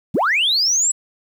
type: linear sweep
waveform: sine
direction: up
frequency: 104.7 to 7902 Hz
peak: -13 dBFS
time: 0.14-0.92 s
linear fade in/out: 10 ms
effects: tanh soft clip ceiling -11 dBFS + 8-bit